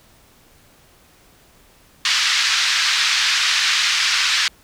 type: band-pass noise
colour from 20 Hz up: white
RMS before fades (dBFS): -18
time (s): 2.05-4.48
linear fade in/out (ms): 2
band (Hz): 1300 to 5200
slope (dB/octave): 24
effects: pink hiss -52 dBFS RMS until 4.63 s